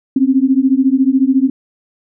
sine beating tone pair, 258.5 / 272.5 Hz, C4 / C#4, -21 / -29 cents, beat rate 14 Hz, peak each -12 dBFS, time 0.16-1.5 s, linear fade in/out 5 ms, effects none

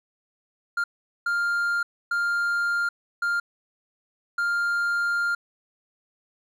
triangle tone bursts at uneven times, 1400 Hz, F6, 4 cents sharp, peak -20 dBFS, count 5, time 0.77-0.84 / 1.26-1.83 / 2.11-2.89 / 3.22-3.4 / 4.38-5.35 s, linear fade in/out 5 ms, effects none

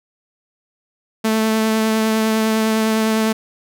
sawtooth tone with vibrato, 220 Hz, A3, in tune, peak -11 dBFS, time 1.24-3.33 s, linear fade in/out 10 ms, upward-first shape triangle, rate 9.9 Hz, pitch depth 15 cents each way, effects none

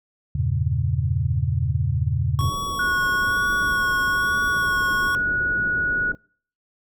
sine chord, E diminished seventh, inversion none, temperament equal, 82.41 / 98 / 116.54 / 138.59 Hz, E2 / G2 / Bb2 / Db3, 0 / 0 / 0 / 0 cents, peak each -25 / -26 / -25 / -24 dBFS, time 0.35-2.5 s, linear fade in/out 5 ms
square tone with vibrato, 1108.7 Hz, C#6, in tune, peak -26 dBFS, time 2.39-5.15 s, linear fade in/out 0 ms, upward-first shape sine, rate 1.1 Hz, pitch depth 26 cents each way
pink low-pass noise, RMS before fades -34 dBFS, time 2.41-6.15 s, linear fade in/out 0 ms, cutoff 520 Hz, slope 24 dB/octave
sine tone, 1460 Hz, F#6, 24 cents flat, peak -20 dBFS, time 2.79-6.12 s, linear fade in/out 5 ms
effects noise-tail reverb RT60 0.5 s tail -25 dB re dry

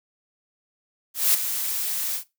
blue noise with ADSR envelope, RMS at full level -17 dBFS, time 1.14-2.24 s, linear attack 200 ms, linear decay 13 ms, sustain -10 dB, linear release 93 ms, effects noise-tail reverb RT60 0.2 s tail -17 dB re dry

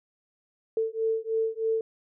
sine beating tone pair, 444.8 / 448 Hz, A4 / A4, +19 / +31 cents, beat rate 3.2 Hz, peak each -28 dBFS, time 0.77-1.81 s, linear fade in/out 2 ms, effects none

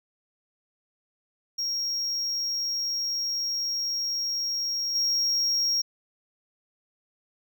triangle tone with level steps, 5588 Hz, F8, in tune, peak -25 / -21 dBFS, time 1.58-5.82 s, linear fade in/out 10 ms, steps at 4.95 s, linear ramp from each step 5 ms, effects none

